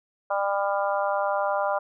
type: harmonic tone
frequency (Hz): 199.4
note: G3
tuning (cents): +30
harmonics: 3 / 4 / 5 / 6 / 7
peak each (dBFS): -26 / -28 / -30 / -32 / -33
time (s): 0.3-1.79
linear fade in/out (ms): 10
effects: none